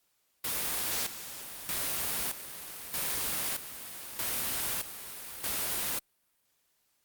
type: noise with tremolo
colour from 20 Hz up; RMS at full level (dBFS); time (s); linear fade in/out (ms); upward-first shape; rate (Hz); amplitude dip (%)
white; -32; 0.44-5.99; 5; square; 0.8; 70
effects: white hiss -74 dBFS RMS until 7.04 s + Opus 48 kbps